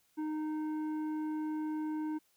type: tone with tanh clipping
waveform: triangle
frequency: 308.6 Hz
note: D#4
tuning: 14 cents flat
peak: -35 dBFS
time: 0.17-2.19 s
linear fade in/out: 20 ms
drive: 13 dB
effects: white hiss -72 dBFS RMS until 2.36 s